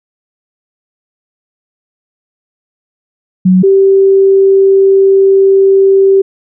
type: tone pair in turn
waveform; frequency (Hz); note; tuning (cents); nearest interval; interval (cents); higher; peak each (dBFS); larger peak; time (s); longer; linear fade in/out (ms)
sine; 185 / 388.8; F#3 / G4; 0 / -14; octave + minor second; 1286; second; -3; neither; 3.45-3.63 / 3.63-6.22; second; 10
effects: none